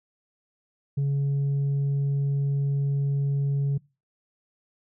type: tone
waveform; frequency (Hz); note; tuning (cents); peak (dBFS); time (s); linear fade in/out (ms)
sine; 140; C#3; +18; -19; 0.97-3.78; 10
effects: noise-tail reverb RT60 0.3 s tail -25 dB re dry + tanh soft clip ceiling -21 dBFS